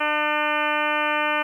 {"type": "harmonic tone", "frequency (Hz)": 300.2, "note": "D4", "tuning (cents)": 38, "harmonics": [1, 2, 3, 4, 5, 6, 7, 8, 9, 10], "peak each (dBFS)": [-33, -28, -27, -27, -28, -30, -34, -28, -34, -34], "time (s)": [0, 1.43], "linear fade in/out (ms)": 10, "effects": ["9-bit"]}